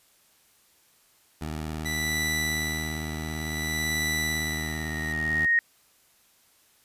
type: tone with vibrato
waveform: 15% pulse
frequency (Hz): 77.78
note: D#2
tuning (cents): 0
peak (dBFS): -25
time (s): 1.41-5.46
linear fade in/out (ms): 5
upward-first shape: triangle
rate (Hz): 18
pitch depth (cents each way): 85
type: tone with tremolo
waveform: sawtooth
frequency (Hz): 1975.5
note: B6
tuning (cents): 0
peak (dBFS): -22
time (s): 1.85-5.13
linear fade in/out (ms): 10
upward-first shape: sine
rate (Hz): 0.56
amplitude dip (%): 80
type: tone with exponential growth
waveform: sine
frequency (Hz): 1864.7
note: A#6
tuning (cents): 0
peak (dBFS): -17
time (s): 4.02-5.59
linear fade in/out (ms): 1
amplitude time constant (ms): 340
effects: white hiss -62 dBFS RMS until 6.84 s + resampled to 32000 Hz